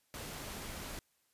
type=noise; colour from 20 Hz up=pink; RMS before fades=-44 dBFS; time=0.14-0.99 s; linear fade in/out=0 ms; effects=white hiss -75 dBFS RMS until 1.33 s + resampled to 32000 Hz